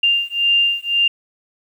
sine beating tone pair, 2794 / 2795.9 Hz, F7 / F7, 0 / +1 cents, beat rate 1.9 Hz, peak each -17 dBFS, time 0.03-1.08 s, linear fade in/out 5 ms, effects 8-bit

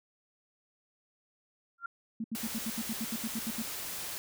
sine tone with exponential growth, 1384 Hz, F6, 16 cents flat, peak -31 dBFS, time 1.78-1.86 s, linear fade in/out 5 ms, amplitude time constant 16 ms
sine tone bursts, 224 Hz, A3, 31 cents sharp, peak -32 dBFS, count 13, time 2.2-3.622 s, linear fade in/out 5 ms, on 42 ms, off 73 ms
white noise, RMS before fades -39 dBFS, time 2.35-4.18 s, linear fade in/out 0 ms
effects none

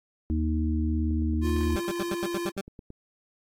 harmonic tone, 78.1 Hz, D#2, 7 cents sharp, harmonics 1 / 3 / 4, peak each -25 / -30 / -31 dBFS, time 0.3-1.76 s, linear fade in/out 0 ms
click train, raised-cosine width 3 ms, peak -30 dBFS, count 17, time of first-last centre 1.11-2.904 s, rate 8.92 Hz
square tone with pitch glide, 350 to 345.2 Hz, F4 to F4, +4 to -20 cents, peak -30 dBFS, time 1.41-2.52 s, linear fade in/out 50 ms, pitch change -24 cents, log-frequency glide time 1.59-1.76 s
20% pulse tone bursts, 196 Hz, G3, in tune, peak -24 dBFS, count 8, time 1.76-2.611 s, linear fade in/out 5 ms, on 39 ms, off 77 ms
effects AAC 48 kbps

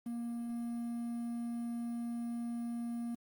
triangle tone with quantisation, 235.4 Hz, A#3, 17 cents sharp, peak -34 dBFS, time 0.06-3.15 s, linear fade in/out 5 ms, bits 10, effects Opus 24 kbps

